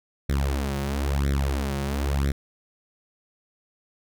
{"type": "tone with flanger", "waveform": "sawtooth", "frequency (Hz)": 69.3, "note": "C#2", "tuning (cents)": 0, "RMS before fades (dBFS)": -25, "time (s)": [0.29, 2.32], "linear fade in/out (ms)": 5, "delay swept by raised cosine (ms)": [0.52, 5.52], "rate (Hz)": 1, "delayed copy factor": 1, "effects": []}